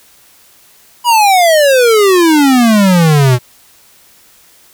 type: exponential sweep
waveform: square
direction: down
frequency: 987.8 to 120 Hz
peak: -6 dBFS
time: 1.04-3.39 s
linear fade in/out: 50 ms
effects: white hiss -45 dBFS RMS until 4.73 s